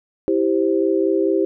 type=chord; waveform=sine; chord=C major; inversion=first; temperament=equal with one note detuned; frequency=327.4 / 392 / 523.3 Hz; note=E4 / G4 / C5; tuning=-12 / 0 / 0 cents; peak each=-19 / -18 / -23 dBFS; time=0.28-1.45 s; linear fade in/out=0 ms; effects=none